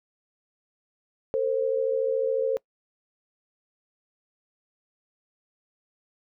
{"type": "tone pair together", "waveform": "sine", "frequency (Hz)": [453.2, 527], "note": ["A#4", "C5"], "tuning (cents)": [-49, 12], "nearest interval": "minor third", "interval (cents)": 261, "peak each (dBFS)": -25, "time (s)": [1.34, 2.57], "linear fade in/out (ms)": 0, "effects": ["noise-tail reverb RT60 0.1 s tail -24 dB re dry"]}